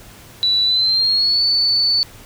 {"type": "tone with pitch glide", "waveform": "sine", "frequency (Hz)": [3951, 4486], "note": ["B7", "C#8"], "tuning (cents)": [0, 20], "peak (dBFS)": -13, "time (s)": [0.43, 2.03], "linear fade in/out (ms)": 0, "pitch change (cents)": 220, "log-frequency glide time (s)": [0.64, 1.43], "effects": ["added 108 Hz sine -48 dBFS peak until 2.25 s", "pink hiss -42 dBFS RMS until 2.25 s"]}